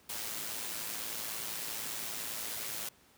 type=noise with amplitude modulation; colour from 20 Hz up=white; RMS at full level=-37 dBFS; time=0.09-2.89 s; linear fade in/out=5 ms; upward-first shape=sine; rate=110 Hz; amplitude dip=45%; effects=pink hiss -63 dBFS RMS until 3.17 s + high-pass 80 Hz 12 dB/octave